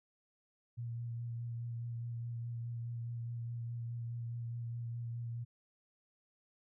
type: tone with vibrato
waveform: sine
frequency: 117.7 Hz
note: A#2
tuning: 17 cents sharp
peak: -38 dBFS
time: 0.77-5.45 s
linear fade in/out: 20 ms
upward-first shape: sine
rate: 4.8 Hz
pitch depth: 18 cents each way
effects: none